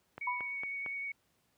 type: click train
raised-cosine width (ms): 0.5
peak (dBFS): -28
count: 4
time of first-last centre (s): 0.18-0.862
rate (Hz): 4.4
type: tone with vibrato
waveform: sine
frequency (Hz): 2231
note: C#7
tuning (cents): +11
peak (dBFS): -36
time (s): 0.21-1.12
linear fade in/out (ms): 5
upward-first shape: sine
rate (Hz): 9.8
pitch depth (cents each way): 12
type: tone with exponential decay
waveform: sine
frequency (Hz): 987.8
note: B5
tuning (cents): 0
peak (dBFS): -29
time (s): 0.27-0.62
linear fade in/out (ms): 5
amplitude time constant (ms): 76
effects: pink hiss -74 dBFS RMS until 1.57 s + high-pass 80 Hz 12 dB/octave